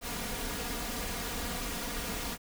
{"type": "noise with comb filter", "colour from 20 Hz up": "pink", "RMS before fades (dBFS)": -36, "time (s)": [0.01, 2.38], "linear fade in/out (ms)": 50, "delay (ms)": 4.2, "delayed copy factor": 0.65, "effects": []}